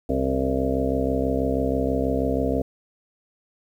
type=harmonic tone with a mistuned harmonic; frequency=66.2 Hz; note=C2; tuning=21 cents sharp; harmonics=1 / 2 / 3 / 4 / 6 / 7 / 8 / 9 / 10; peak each=-28 / -32 / -34 / -25 / -32 / -27 / -32 / -31 / -31 dBFS; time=0.09-2.62 s; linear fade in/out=5 ms; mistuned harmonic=10; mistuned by=+16 cents; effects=9-bit